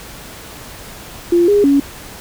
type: tone with pitch steps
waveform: sine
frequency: 345.8 / 409.2 / 280.3 Hz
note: F4 / G#4 / C#4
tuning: -17 / -26 / +19 cents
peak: -8 dBFS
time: 1.32-1.8 s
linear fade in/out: 5 ms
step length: 160 ms
effects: pink hiss -34 dBFS RMS until 2.2 s